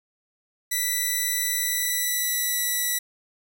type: tone with pitch glide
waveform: 5% pulse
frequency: 1975.5 to 1955.1 Hz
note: B6 to B6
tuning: 0 to -18 cents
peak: -13 dBFS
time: 0.71-2.99 s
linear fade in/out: 10 ms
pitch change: -18 cents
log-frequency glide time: 1.56-2.84 s
effects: none